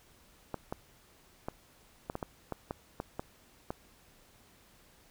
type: clicks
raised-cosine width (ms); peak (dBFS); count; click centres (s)
1; -21; 11; 0.543 / 0.725 / 1.485 / 2.099 / 2.154 / 2.228 / 2.523 / 2.709 / 3.001 / 3.195 / 3.705
effects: pink hiss -62 dBFS RMS until 5.1 s